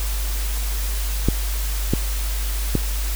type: clicks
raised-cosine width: 3 ms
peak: -4 dBFS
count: 3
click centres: 1.286 / 1.936 / 2.753 s
effects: added 50 Hz sine -21 dBFS peak until 3.15 s + white hiss -31 dBFS RMS until 3.15 s